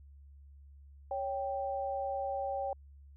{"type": "tone pair together", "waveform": "sine", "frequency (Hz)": [554.4, 784.9], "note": ["C#5", "G5"], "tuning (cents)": [0, 2], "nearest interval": "tritone", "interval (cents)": 602, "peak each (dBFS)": [-36, -35], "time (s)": [1.11, 2.73], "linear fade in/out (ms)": 2, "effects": ["added 70 Hz sine -52 dBFS peak until 3.16 s"]}